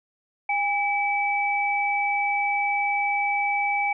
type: tone pair together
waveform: sine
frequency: 811.9 / 2300 Hz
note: G#5 / D7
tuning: -39 / -37 cents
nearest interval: octave + tritone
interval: 1802 cents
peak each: -24 dBFS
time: 0.49-3.93 s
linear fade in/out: 5 ms
effects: none